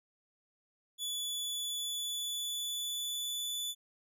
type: tone with pitch glide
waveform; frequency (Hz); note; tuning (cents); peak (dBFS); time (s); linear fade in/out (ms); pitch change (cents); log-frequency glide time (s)
sawtooth; 3440 to 3476; A7 to A7; -40 to -22; -32; 0.98-3.75; 50; +18; 1.2-3.58
effects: none